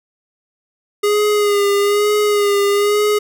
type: tone with vibrato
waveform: square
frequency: 410.9 Hz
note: G#4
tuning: 18 cents flat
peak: -13 dBFS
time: 1.03-3.19 s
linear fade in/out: 10 ms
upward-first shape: sine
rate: 1.1 Hz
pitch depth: 35 cents each way
effects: none